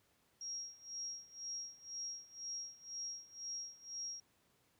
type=tone with tremolo; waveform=sine; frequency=5610 Hz; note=F8; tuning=7 cents sharp; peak=-40 dBFS; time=0.41-4.2 s; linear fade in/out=2 ms; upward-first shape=sine; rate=2 Hz; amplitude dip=90%; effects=pink hiss -74 dBFS RMS until 4.79 s + high-pass 80 Hz 12 dB/octave